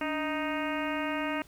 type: harmonic tone with a mistuned harmonic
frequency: 311 Hz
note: D#4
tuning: 1 cent flat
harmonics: 1 / 2 / 3 / 4 / 5 / 6 / 7 / 8 / 9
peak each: -33 / -36 / -38 / -39 / -40 / -41 / -41 / -42 / -43 dBFS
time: 0.01-1.42 s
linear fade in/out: 2 ms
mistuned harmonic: 1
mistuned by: -110 cents
effects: added 54 Hz sine -58 dBFS peak until 1.47 s + pink hiss -58 dBFS RMS until 1.47 s